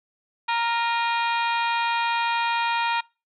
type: harmonic tone with a mistuned harmonic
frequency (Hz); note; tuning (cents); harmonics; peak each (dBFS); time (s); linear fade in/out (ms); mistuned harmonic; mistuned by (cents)
466.2; A#4; 0; 2 / 3 / 4 / 5 / 6 / 7 / 8 / 9; -23 / -31 / -32 / -30 / -37 / -37 / -37 / -40; 0.48-3.01; 10; 5; +70
effects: noise-tail reverb RT60 0.3 s tail -25 dB re dry